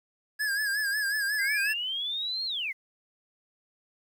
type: tone with vibrato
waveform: square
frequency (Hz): 1661.2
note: G#6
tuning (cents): 0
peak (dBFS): -27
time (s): 0.39-1.74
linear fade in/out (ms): 20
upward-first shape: sine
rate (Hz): 5.5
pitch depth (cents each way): 78
type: linear two-way sweep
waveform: sine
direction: up then down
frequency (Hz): 1975.5 to 4300 to 1975.5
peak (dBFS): -29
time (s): 1.38-2.73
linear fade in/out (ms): 20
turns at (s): 2.45
effects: 10-bit